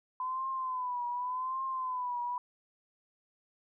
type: tone with vibrato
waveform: sine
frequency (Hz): 1012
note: B5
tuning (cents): +42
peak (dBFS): -32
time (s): 0.2-2.38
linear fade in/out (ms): 2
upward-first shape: triangle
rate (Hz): 0.87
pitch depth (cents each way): 90
effects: none